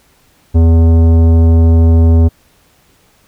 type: tone with tanh clipping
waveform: sine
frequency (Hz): 82.41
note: E2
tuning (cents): 0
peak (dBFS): -6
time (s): 0.54-2.29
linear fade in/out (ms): 20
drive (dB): 14
effects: pink hiss -51 dBFS RMS until 3.27 s